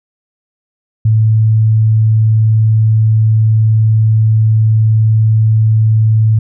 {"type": "tone", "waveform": "sine", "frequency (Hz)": 109.9, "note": "A2", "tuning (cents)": -2, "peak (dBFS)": -6, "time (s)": [1.05, 6.39], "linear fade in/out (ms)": 5, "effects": []}